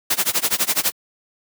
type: noise with tremolo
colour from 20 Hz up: white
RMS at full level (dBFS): -17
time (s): 0.1-0.92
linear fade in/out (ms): 5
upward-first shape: sine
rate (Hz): 12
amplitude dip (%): 95
effects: high-pass 150 Hz 12 dB/octave